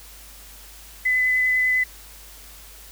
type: tone with vibrato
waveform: sine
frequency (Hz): 2012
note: B6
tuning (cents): +32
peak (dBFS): -17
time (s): 1.05-1.84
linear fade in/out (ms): 10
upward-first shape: triangle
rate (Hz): 10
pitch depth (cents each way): 10
effects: added 50 Hz sine -46 dBFS peak until 2.91 s + white hiss -45 dBFS RMS until 2.91 s